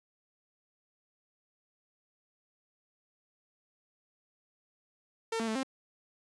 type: tone with pitch steps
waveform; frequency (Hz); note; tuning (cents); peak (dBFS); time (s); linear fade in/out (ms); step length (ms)
sawtooth; 452.9 / 226.6 / 219.7 / 265.5; A#4 / A#3 / A3 / C4; -50 / -49 / -2 / +25; -27; 5.32-5.632; 5; 78
effects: resampled to 22050 Hz